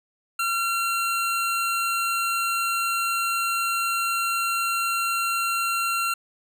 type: tone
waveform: 25% pulse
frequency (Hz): 1368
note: F6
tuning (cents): -36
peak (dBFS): -19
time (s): 0.39-6.14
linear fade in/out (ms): 5
effects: none